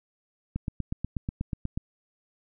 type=click train; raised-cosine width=5 ms; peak=-17 dBFS; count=11; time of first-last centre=0.56-1.775 s; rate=8.23 Hz; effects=none